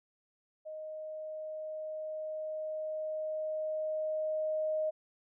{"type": "tone with level ramp", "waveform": "sine", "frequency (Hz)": 622.3, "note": "D#5", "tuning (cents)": 0, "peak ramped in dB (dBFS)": [-40, -29], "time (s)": [0.65, 4.91], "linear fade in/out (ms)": 20, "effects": []}